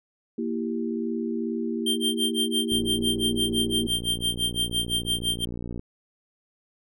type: chord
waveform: sine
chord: E diminished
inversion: second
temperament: equal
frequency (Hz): 233.1 / 329.6 / 392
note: Bb3 / E4 / G4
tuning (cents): 0 / 0 / 0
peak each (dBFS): -28 / -31 / -32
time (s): 0.38-3.87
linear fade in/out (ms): 5
type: tone with tremolo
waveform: square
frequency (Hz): 3165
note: G7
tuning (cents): +16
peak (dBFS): -22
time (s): 1.86-5.45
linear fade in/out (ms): 5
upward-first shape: sine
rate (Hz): 5.9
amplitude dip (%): 100
type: click train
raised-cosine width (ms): 3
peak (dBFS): -22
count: 183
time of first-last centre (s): 2.72-5.794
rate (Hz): 59.2
effects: none